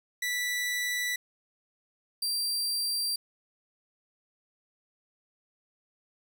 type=tone pair in turn; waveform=sawtooth; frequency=1968 / 4715 Hz; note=B6 / D8; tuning=-7 / +6 cents; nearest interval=octave + minor third; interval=1513 cents; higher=second; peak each=-25 dBFS; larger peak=neither; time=0.22-1.16 / 2.22-3.16 s; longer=neither; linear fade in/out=5 ms; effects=none